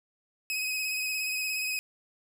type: tone with vibrato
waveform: sawtooth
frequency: 2532 Hz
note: D#7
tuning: 30 cents sharp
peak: -26 dBFS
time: 0.5-1.79 s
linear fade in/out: 0 ms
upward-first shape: square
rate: 17 Hz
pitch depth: 21 cents each way
effects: none